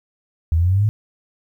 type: exponential sweep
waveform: sine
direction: up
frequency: 78.1 to 110 Hz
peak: -13 dBFS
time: 0.52-0.89 s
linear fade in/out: 0 ms
effects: 9-bit